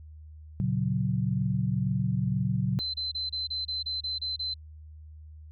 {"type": "chord", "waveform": "sine", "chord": "F# major", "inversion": "first", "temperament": "equal", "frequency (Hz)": [116.54, 138.59, 185], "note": ["A#2", "C#3", "F#3"], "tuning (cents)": [0, 0, 0], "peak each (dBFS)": -29, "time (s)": [0.6, 2.79], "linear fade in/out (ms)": 0}
{"type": "tone bursts", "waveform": "sine", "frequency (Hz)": 4067, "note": "C8", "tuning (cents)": -50, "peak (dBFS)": -29, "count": 10, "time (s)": [2.79, 4.542], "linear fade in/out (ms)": 10, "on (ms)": 150, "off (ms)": 28}
{"effects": ["added 77 Hz sine -44 dBFS peak until 5.51 s"]}